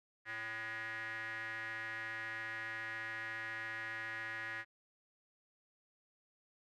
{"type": "tone with band-pass filter", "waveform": "square", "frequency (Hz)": 111.6, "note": "A2", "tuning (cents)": 25, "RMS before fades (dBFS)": -43, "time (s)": [0.25, 4.65], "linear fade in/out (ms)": 50, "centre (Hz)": 1800, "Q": 7.7, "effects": []}